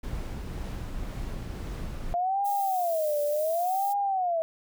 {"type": "noise with tremolo", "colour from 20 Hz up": "brown", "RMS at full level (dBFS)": -33, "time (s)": [0.03, 2.14], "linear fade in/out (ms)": 10, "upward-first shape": "triangle", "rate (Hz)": 1.9, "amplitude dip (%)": 25}
{"type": "tone with vibrato", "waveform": "sine", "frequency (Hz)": 688, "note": "F5", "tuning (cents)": -26, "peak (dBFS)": -24, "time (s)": [2.14, 4.42], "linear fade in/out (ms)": 0, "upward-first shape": "sine", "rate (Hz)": 0.69, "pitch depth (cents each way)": 280}
{"type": "noise", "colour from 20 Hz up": "violet", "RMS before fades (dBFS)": -40, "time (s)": [2.44, 3.94], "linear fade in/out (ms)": 20}
{"effects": []}